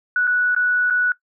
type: tone with dropouts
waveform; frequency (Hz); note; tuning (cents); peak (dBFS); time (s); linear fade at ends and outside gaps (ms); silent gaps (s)
sine; 1474; F#6; -7; -15; 0.16-1.12; 2; 0.271-0.275 / 0.549-0.563 / 0.901-0.906
effects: noise-tail reverb RT60 0.1 s tail -18 dB re dry